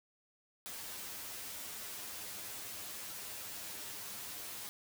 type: noise with comb filter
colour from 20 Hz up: white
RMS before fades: -45 dBFS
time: 0.66-4.69 s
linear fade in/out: 0 ms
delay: 9.8 ms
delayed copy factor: +1
effects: none